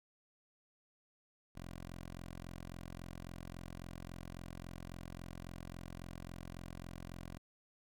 10% pulse tone, 43.65 Hz, F1, in tune, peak -38 dBFS, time 1.55-7.38 s, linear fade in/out 10 ms, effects none

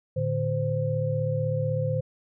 sine tone cluster, 112 / 148 / 518 Hz, A2 / D3 / C5, +31 / +14 / -17 cents, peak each -28 dBFS, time 0.16-2.01 s, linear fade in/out 10 ms, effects none

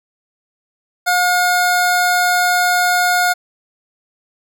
square tone pair together, 718 / 1436 Hz, F5 / F6, +48 / +48 cents, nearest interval octave, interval 1200 cents, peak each -16 dBFS, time 1.06-3.34 s, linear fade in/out 20 ms, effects none

